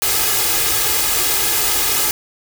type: noise with comb filter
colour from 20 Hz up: white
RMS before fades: -17 dBFS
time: 0.02-2.11 s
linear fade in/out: 0 ms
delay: 2.4 ms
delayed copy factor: +0.7
effects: none